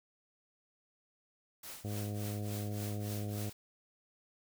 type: noise with tremolo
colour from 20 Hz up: white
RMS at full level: -45 dBFS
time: 1.63-3.53 s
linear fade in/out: 5 ms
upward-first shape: triangle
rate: 3.5 Hz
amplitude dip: 85%
type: harmonic tone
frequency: 104 Hz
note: G#2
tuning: 3 cents sharp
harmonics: 1 / 2 / 3 / 4 / 5 / 6 / 7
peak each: -37 / -43 / -47 / -49 / -51 / -53 / -54 dBFS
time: 1.84-3.5 s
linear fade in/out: 10 ms
effects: none